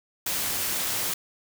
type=noise; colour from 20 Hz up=white; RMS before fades=-28 dBFS; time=0.26-1.14 s; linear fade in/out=5 ms; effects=none